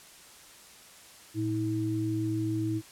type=tone pair together; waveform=sine; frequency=113.3 / 320.9 Hz; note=A#2 / E4; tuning=-49 / -46 cents; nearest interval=octave + tritone; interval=1803 cents; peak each=-31 / -29 dBFS; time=1.34-2.82 s; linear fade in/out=50 ms; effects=white hiss -52 dBFS RMS until 2.91 s + low-pass 11000 Hz 12 dB/octave